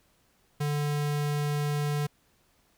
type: tone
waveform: square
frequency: 146.83 Hz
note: D3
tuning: in tune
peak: -27 dBFS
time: 0.6-2.07 s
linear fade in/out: 10 ms
effects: pink hiss -67 dBFS RMS until 2.77 s